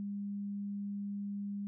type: tone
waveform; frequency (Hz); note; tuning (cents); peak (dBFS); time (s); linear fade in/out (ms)
sine; 201.9; G#3; -49; -36; 0-1.67; 0
effects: none